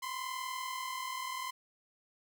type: tone pair together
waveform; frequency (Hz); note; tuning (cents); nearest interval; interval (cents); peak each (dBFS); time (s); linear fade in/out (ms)
sawtooth; 1005.9 / 1046.5; B5 / C6; +31 / 0; minor second; 69; -38 / -35; 0.02-1.51; 10
effects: none